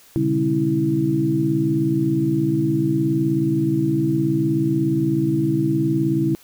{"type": "tone cluster", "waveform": "sine", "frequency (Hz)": [124.3, 143.6, 202.5, 269.4, 326.1], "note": ["B2", "D3", "G#3", "C#4", "E4"], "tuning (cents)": [12, -39, -43, -49, -19], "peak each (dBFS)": [-28, -22, -27, -28, -19], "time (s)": [0.16, 6.35], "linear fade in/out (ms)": 0, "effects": ["white hiss -50 dBFS RMS until 6.43 s"]}